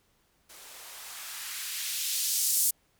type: noise with band-pass filter sweep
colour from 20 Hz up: violet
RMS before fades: -32 dBFS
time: 0.49-2.71 s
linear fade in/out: 10 ms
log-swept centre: 360 to 8500 Hz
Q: 1
effects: pink hiss -69 dBFS RMS until 2.99 s